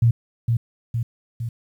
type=tone with echo; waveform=sine; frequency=116.54 Hz; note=A#2; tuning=in tune; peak=-12 dBFS; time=0.02-0.11 s; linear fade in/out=5 ms; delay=460 ms; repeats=3; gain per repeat=-4 dB; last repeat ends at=1.49 s; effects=9-bit